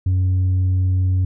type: tone with tanh clipping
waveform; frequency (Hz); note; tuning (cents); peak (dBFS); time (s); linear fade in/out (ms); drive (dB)
sine; 92.5; F#2; 0; -15; 0.06-1.25; 5; 2
effects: none